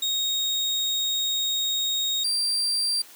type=tone pair in turn; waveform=35% pulse; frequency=3740 / 4712 Hz; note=A#7 / D8; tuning=+5 / +5 cents; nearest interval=major third; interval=400 cents; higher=second; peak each=-21 dBFS; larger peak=neither; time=0.02-2.24 / 2.24-3.02 s; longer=first; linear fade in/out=5 ms; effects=white hiss -48 dBFS RMS until 3.15 s + high-pass 200 Hz 12 dB/octave